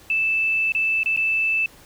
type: tone with dropouts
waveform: sine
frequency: 2637 Hz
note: E7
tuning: in tune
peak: -18 dBFS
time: 0.1-1.66 s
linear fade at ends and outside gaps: 2 ms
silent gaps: 0.721-0.749 / 1.033-1.059 / 1.163-1.173 s
effects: pink hiss -49 dBFS RMS until 1.85 s